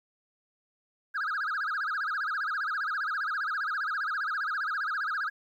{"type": "tone with vibrato", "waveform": "sine", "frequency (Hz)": 1435, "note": "F6", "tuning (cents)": 47, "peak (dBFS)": -26, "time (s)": [1.14, 5.3], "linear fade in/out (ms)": 20, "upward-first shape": "sine", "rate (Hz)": 15, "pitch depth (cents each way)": 260, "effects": ["tanh soft clip ceiling -27 dBFS", "11-bit"]}